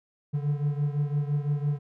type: beating tone pair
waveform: triangle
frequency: 144 / 149.9 Hz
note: D3 / D3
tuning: -34 / +36 cents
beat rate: 5.9 Hz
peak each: -24 / -28 dBFS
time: 0.33-1.79 s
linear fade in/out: 20 ms
effects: none